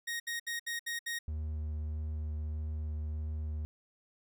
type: tone bursts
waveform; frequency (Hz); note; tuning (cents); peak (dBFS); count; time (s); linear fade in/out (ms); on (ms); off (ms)
sawtooth; 1870; A#6; +5; -31; 6; 0.07-1.19; 10; 130; 68
type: tone with vibrato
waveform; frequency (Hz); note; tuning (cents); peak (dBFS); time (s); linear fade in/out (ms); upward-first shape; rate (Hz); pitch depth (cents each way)
triangle; 76.7; D#2; -24; -32; 1.28-3.65; 0; sine; 1.6; 10
effects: none